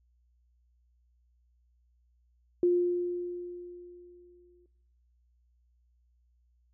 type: tone with exponential decay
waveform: sine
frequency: 353 Hz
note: F4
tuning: 19 cents sharp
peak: -20 dBFS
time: 2.63-4.66 s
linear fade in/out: 2 ms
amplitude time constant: 440 ms
effects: noise-tail reverb RT60 0.8 s tail -18 dB re dry + added 60 Hz sine -65 dBFS peak until 6.73 s

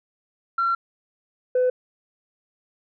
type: tone pair in turn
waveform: sine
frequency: 1364 / 503.9 Hz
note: F6 / B4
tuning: -41 / +35 cents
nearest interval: octave + perfect fourth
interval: 1724 cents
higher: first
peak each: -18 / -15 dBFS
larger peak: second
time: 0.58-0.75 / 1.55-1.7 s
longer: first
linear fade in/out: 5 ms
effects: tanh soft clip ceiling -15 dBFS

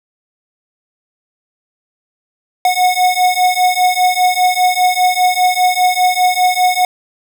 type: beating tone pair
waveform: square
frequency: 728 / 733 Hz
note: F#5 / F#5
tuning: -28 / -16 cents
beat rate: 5 Hz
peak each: -14 dBFS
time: 2.65-6.85 s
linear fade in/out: 2 ms
effects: none

